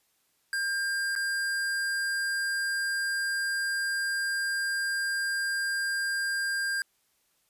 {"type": "tone with dropouts", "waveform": "square", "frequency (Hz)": 1600, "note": "G6", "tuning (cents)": 35, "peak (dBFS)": -28, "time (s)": [0.53, 6.82], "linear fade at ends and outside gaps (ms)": 1, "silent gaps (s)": [1.153, 1.161], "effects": ["white hiss -71 dBFS RMS until 7.49 s", "resampled to 32000 Hz"]}